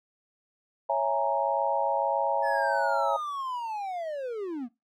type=chord; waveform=sine; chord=A# half-diminished seventh; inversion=first; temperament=equal with one note detuned; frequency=554.4 / 661.5 / 830.6 / 932.3 Hz; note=C#5 / E5 / G#5 / A#5; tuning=0 / +6 / 0 / 0 cents; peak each=-29 dBFS; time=0.89-3.17 s; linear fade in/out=10 ms
type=linear sweep; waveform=triangle; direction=down; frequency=1745 to 220 Hz; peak=-29 dBFS; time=2.42-4.69 s; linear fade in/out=50 ms
effects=noise-tail reverb RT60 0.2 s tail -19 dB re dry